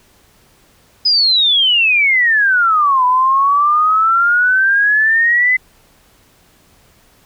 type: exponential two-way sweep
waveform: sine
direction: down then up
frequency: 5060 to 991 to 2037 Hz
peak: -9 dBFS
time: 1.05-5.57 s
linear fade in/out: 10 ms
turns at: 3.05 s
effects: pink hiss -51 dBFS RMS until 7.25 s